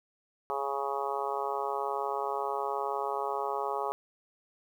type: harmonic tone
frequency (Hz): 138.9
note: C#3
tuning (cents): +4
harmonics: 3 / 4 / 5 / 6 / 7 / 8 / 9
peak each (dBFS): -36 / -39 / -39 / -35 / -39 / -37 / -41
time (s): 0.5-3.92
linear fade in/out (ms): 0
effects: 10-bit